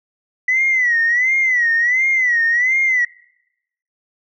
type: tone with vibrato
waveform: sine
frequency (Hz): 1975.5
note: B6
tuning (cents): 0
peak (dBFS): -12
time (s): 0.48-3.05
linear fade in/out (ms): 5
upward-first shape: sine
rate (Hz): 1.4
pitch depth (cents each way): 130
effects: noise-tail reverb RT60 0.9 s tail -26 dB re dry + tanh soft clip ceiling -8 dBFS